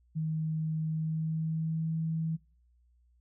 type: tone with pitch glide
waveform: sine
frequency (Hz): 157.7 to 161.2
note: D#3 to E3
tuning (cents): +24 to -38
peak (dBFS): -29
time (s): 0.15-2.37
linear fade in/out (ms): 20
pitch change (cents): +38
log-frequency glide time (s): 0.84-1.95
effects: noise-tail reverb RT60 0.5 s tail -26 dB re dry + added 60 Hz sine -63 dBFS peak until 3.2 s